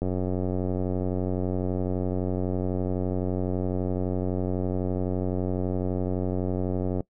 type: click train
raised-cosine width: 2 ms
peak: -15 dBFS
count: 643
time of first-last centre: 0.02-7.006 s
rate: 91.9 Hz
effects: noise-tail reverb RT60 0.1 s tail -21 dB re dry